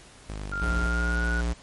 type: exponential sweep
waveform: sawtooth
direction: down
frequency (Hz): 53 to 43.25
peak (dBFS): -29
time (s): 0.29-0.88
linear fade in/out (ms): 0
type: tone with pitch glide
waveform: sine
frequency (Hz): 1396.9 to 1459.6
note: F6 to F#6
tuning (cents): 0 to -24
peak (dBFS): -28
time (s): 0.52-1.41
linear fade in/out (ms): 5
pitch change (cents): +76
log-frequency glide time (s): 0.82-1.29
type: tone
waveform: square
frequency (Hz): 58.7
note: A#1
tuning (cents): +13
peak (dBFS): -25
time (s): 0.61-1.54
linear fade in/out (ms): 20
effects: pink hiss -50 dBFS RMS until 1.62 s + MP3 48 kbps